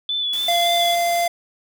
sine tone with vibrato, 3466 Hz, A7, 27 cents flat, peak -20 dBFS, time 0.09-0.95 s, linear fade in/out 2 ms, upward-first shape sine, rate 3.5 Hz, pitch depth 32 cents each way
white noise, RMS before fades -35 dBFS, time 0.33-1.27 s, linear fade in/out 2 ms
square tone, 690 Hz, F5, 21 cents flat, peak -18 dBFS, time 0.48-1.28 s, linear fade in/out 5 ms
effects none

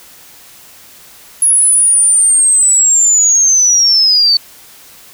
sine linear sweep, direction down, 10548 to 4484 Hz, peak -6 dBFS, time 1.42-4.37 s, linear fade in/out 2 ms, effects white hiss -39 dBFS RMS until 5.13 s

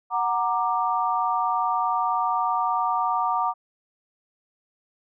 sine chord, Gb augmented, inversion none, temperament equal with one note detuned, 740 / 932.3 / 1182.8 Hz, Gb5 / Bb5 / D6, 0 / 0 / +12 cents, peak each -26 / -25 / -25 dBFS, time 0.1-3.54 s, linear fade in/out 50 ms, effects none

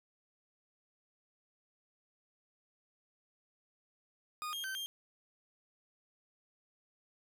40% pulse tone with pitch steps, 1230 / 3229 / 1546 / 3196 Hz, D#6 / G#7 / G6 / G7, -20 / -49 / -24 / +33 cents, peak -37 dBFS, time 4.42-4.86 s, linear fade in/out 0 ms, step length 110 ms, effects none

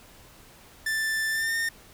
45% pulse tone with pitch glide, 1768 to 1823 Hz, A6 to A#6, +8 to -39 cents, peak -25 dBFS, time 0.86-1.69 s, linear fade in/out 5 ms, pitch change +53 cents, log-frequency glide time 1.3-1.56 s, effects pink hiss -52 dBFS RMS until 1.93 s

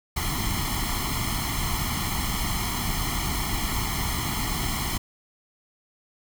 pink noise with comb filter, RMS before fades -27 dBFS, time 0.16-4.98 s, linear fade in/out 10 ms, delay 0.95 ms, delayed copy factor +0.9, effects none

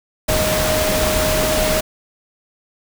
sine tone in noise, 622.3 Hz, D#5, in tune, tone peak -19 dBFS, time 0.28-1.81 s, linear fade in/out 10 ms, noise pink, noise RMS -19 dBFS, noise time 0.28-1.81 s, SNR -3 dB, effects none

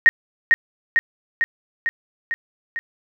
sine tone with echo, 1861 Hz, A#6, 3 cents flat, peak -6 dBFS, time 0.06-0.09 s, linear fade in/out 0 ms, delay 450 ms, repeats 6, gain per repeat -3 dB, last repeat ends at 2.79 s, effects none

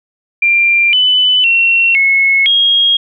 sine tone with pitch steps, 2379 / 3003 / 2724 / 2185 / 3267 Hz, D7 / F#7 / F7 / C#7 / G#7, +22 / +25 / -44 / -26 / -29 cents, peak -7 dBFS, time 0.42-2.97 s, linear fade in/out 5 ms, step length 510 ms, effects none

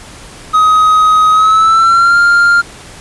triangle tone with pitch glide, 1260 to 1398.1 Hz, D#6 to F6, +21 to +1 cents, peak -3 dBFS, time 0.53-2.62 s, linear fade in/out 20 ms, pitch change +180 cents, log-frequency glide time 1.31-2.17 s, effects pink hiss -33 dBFS RMS until 3 s + resampled to 24000 Hz

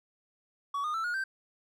triangle tone with pitch steps, 1129 / 1224.1 / 1327.2 / 1439 / 1560.2 Hz, C#6 / D#6 / E6 / F#6 / G6, +31 / -29 / +11 / -49 / -9 cents, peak -28 dBFS, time 0.74-1.24 s, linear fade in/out 5 ms, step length 100 ms, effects none

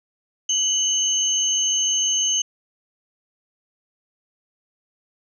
sine tone pair together, 2978 / 6347 Hz, F#7 / G8, +11 / +21 cents, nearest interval octave + minor second, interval 1310 cents, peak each -22 / -20 dBFS, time 0.49-2.42 s, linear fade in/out 5 ms, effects none

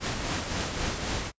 pink noise with tremolo, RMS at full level -29 dBFS, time 0-1.32 s, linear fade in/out 50 ms, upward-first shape sine, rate 3.8 Hz, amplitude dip 40%, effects noise-tail reverb RT60 0.1 s tail -26 dB re dry + resampled to 16000 Hz

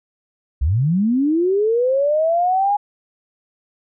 sine linear sweep, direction up, 58.9 to 830.6 Hz, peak -14 dBFS, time 0.61-2.77 s, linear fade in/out 10 ms, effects none

